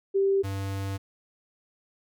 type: tone pair in turn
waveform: sine / square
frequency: 391.7 / 97.76 Hz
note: G4 / G2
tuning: -1 / -4 cents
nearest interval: 2 octaves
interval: 2403 cents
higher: first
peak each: -20 / -30 dBFS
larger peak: first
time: 0.14-0.43 / 0.43-0.98 s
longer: second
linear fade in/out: 20 ms
effects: none